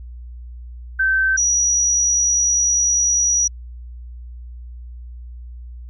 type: tone pair in turn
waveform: sine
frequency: 1547 / 5815 Hz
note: G6 / F#8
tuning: -23 / -31 cents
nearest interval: octave + major seventh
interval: 2292 cents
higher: second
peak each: -14 dBFS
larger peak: neither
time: 0.99-1.37 / 1.37-3.48 s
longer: second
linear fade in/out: 10 ms
effects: added 60 Hz sine -32 dBFS peak until 5.89 s